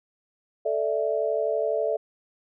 sine chord, A suspended fourth, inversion none, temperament equal, 440 / 587.3 / 659.3 Hz, A4 / D5 / E5, 0 / 0 / 0 cents, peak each -27 dBFS, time 0.65-1.97 s, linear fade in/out 10 ms, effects none

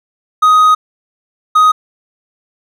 triangle tone pair in turn, 1252 / 1252 Hz, D#6 / D#6, +10 / +10 cents, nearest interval unison, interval 0 cents, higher neither, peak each -3 dBFS, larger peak neither, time 0.42-0.75 / 1.55-1.72 s, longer first, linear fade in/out 10 ms, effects none

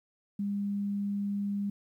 sine tone, 201.7 Hz, G3, 50 cents sharp, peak -29 dBFS, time 0.39-1.7 s, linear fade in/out 5 ms, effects 11-bit

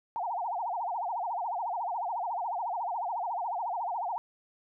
sine tone with vibrato, 813 Hz, G#5, 37 cents flat, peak -30 dBFS, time 0.16-4.18 s, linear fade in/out 0 ms, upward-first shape sine, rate 14 Hz, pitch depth 280 cents each way, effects none

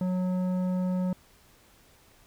triangle tone with tanh clipping, 183.1 Hz, F#3, 18 cents flat, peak -27 dBFS, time 0.01-1.13 s, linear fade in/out 2 ms, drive 15 dB, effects pink hiss -59 dBFS RMS until 2.26 s

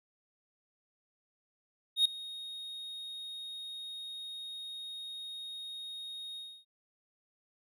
triangle tone with ADSR envelope, 3729 Hz, A#7, in tune, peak -19 dBFS, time 1.96-6.65 s, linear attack 93 ms, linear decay 3 ms, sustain -20 dB, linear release 280 ms, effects none

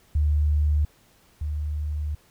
sine tone pair in turn, 74.6 / 75.02 Hz, D2 / D2, +28 / +37 cents, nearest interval unison, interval 9 cents, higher second, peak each -18 / -25 dBFS, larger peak first, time 0.15-0.85 / 1.41-2.15 s, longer second, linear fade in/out 5 ms, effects pink hiss -59 dBFS RMS until 2.3 s

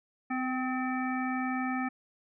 harmonic tone with a mistuned harmonic, 256.3 Hz, C4, 36 cents flat, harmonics 1 / 3 / 5 / 7 / 9, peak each -31 / -36 / -38 / -39 / -41 dBFS, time 0.3-1.89 s, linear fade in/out 10 ms, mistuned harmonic 3, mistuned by +18 cents, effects none

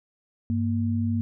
sine tone pair together, 98.69 / 233.1 Hz, G2 / A#3, +12 / 0 cents, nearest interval octave + minor third, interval 1488 cents, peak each -25 dBFS, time 0.5-1.21 s, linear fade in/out 0 ms, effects none

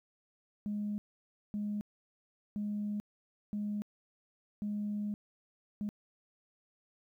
sine tone bursts at uneven times, 207.7 Hz, G#3, in tune, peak -32 dBFS, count 6, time 0.66-0.98 / 1.54-1.81 / 2.56-3 / 3.53-3.82 / 4.62-5.14 / 5.81-5.89 s, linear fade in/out 0 ms, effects tanh soft clip ceiling -29 dBFS + 12-bit

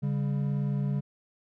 triangle tone pair together, 140.6 / 198.84 Hz, C#3 / G3, +25 / +25 cents, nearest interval tritone, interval 600 cents, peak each -25 / -30 dBFS, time 0.02-1.01 s, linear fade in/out 20 ms, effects none

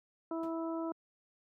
harmonic tone, 328 Hz, E4, 9 cents flat, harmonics 1 / 2 / 3 / 4, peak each -35 / -41 / -45 / -47 dBFS, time 0.31-0.92 s, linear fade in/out 2 ms
brown noise with exponential decay, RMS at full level -41 dBFS, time 0.43-0.56 s, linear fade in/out 2 ms, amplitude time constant 27 ms
effects high-pass 200 Hz 12 dB/octave

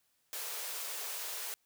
white high-pass noise, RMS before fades -40 dBFS, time 0.33-1.54 s, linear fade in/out 0 ms, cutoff 390 Hz, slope 96 dB/octave, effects white hiss -75 dBFS RMS until 1.65 s

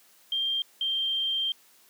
sine tone pair in turn, 3182 / 3164 Hz, G7 / G7, +25 / +15 cents, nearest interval unison, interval 10 cents, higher first, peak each -25 / -25 dBFS, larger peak neither, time 0.32-0.62 / 0.81-1.52 s, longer second, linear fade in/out 2 ms, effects white hiss -59 dBFS RMS until 1.89 s + high-pass 200 Hz 12 dB/octave

